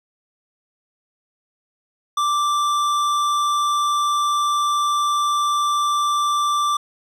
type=tone with tanh clipping; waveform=sine; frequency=1174.7 Hz; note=D6; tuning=in tune; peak=-19 dBFS; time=2.17-6.77 s; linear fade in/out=5 ms; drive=15 dB; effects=none